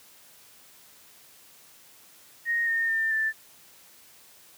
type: tone with pitch steps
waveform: sine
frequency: 1864.7 / 1831.6 / 1799.1 / 1767.2 Hz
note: A#6 / A#6 / A6 / A6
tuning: 0 / -31 / +38 / +7 cents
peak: -23 dBFS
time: 2.45-3.33 s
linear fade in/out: 50 ms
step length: 220 ms
effects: white hiss -54 dBFS RMS until 4.57 s + high-pass 80 Hz 12 dB/octave